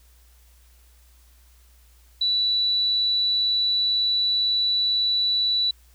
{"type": "tone", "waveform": "sine", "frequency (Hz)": 3951, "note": "B7", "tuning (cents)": 0, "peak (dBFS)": -19, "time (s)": [2.21, 5.71], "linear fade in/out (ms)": 5, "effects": ["added 60 Hz sine -52 dBFS peak until 5.94 s", "white hiss -60 dBFS RMS until 5.94 s"]}